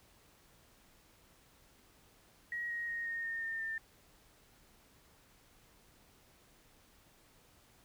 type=tone with pitch steps; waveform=sine; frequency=1900 / 1882.5 / 1865.2 / 1848 / 1831 / 1814.2 / 1797.5 Hz; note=A#6 / A#6 / A#6 / A#6 / A#6 / A#6 / A6; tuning=+33 / +16 / +1 / -16 / -32 / -47 / +36 cents; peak=-36 dBFS; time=2.52-3.78 s; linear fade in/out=2 ms; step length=180 ms; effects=pink hiss -65 dBFS RMS until 7.84 s